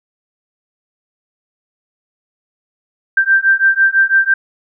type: beating tone pair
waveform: sine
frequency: 1569 / 1575 Hz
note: G6 / G6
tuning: +1 / +8 cents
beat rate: 6 Hz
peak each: -12 dBFS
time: 3.17-4.34 s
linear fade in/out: 5 ms
effects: none